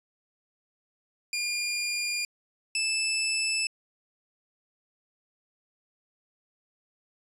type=tone pair in turn; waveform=20% pulse; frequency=2411 / 2631 Hz; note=D7 / E7; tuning=+45 / -4 cents; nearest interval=major second; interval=151 cents; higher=second; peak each=-23 / -21 dBFS; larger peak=second; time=1.33-2.25 / 2.75-3.67 s; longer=neither; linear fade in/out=2 ms; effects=resampled to 32000 Hz